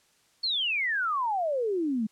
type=exponential sweep; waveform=sine; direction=down; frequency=4435 to 206.6 Hz; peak=-25 dBFS; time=0.43-2.07 s; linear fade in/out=10 ms; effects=white hiss -65 dBFS RMS until 2.11 s + low-pass 9000 Hz 12 dB/octave